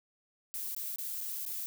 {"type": "noise with dropouts", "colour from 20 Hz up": "violet", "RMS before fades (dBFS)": -38, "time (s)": [0.54, 1.66], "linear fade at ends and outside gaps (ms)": 0, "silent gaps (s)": [[0.748, 0.764], [0.959, 0.985], [1.206, 1.211], [1.452, 1.463]], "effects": []}